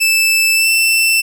sawtooth tone with pitch glide, 2637 to 2671 Hz, E7 to E7, 0 to +22 cents, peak -7 dBFS, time 0-1.22 s, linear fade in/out 20 ms, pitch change +22 cents, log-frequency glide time 0.54-0.68 s, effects none

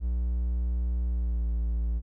triangle tone with pitch glide, 60 to 57.13 Hz, B1 to A#1, -49 to -34 cents, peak -23 dBFS, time 0-2.02 s, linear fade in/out 50 ms, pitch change -85 cents, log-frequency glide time 1.07-1.49 s, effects none

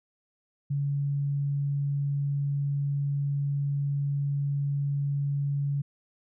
sine tone, 141.6 Hz, C#3, 37 cents sharp, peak -25 dBFS, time 0.7-5.82 s, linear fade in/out 10 ms, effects none

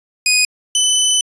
15% pulse tone pair in turn, 2489 / 3011 Hz, D#7 / F#7, 0 / +30 cents, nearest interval minor third, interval 330 cents, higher second, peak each -4 dBFS, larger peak neither, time 0.26-0.45 / 0.75-1.21 s, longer second, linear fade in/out 2 ms, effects resampled to 22050 Hz

